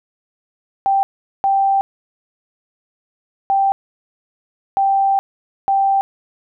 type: tone bursts at uneven times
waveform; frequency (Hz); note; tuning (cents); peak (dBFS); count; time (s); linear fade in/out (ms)
sine; 784; G5; 0; -12; 5; 0.86-1.03 / 1.44-1.81 / 3.5-3.72 / 4.77-5.19 / 5.68-6.01; 0
effects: none